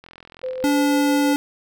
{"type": "click train", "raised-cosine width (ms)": 0.3, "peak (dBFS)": -26, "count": 30, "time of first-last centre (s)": [0.04, 0.721], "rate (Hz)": 42.6}
{"type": "tone with tremolo", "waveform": "sine", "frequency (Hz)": 514, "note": "C5", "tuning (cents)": -31, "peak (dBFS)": -23, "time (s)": [0.43, 1.34], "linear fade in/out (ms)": 10, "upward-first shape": "sine", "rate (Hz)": 6.1, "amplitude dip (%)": 35}
{"type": "tone", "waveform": "square", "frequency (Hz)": 287.8, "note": "D4", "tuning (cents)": -35, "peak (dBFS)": -17, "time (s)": [0.64, 1.36], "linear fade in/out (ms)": 0}
{"effects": []}